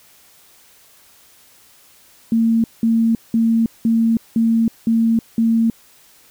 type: tone bursts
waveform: sine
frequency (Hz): 227.5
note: A#3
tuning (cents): -42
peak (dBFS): -12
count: 7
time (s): 2.32-5.7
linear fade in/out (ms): 2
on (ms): 320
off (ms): 190
effects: white hiss -50 dBFS RMS until 6.3 s